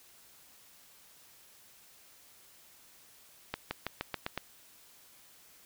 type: accelerating click train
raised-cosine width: 0.3 ms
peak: -17 dBFS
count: 7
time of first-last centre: 3.54-4.376 s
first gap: 170 ms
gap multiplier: 0.92
effects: white hiss -59 dBFS RMS until 5.65 s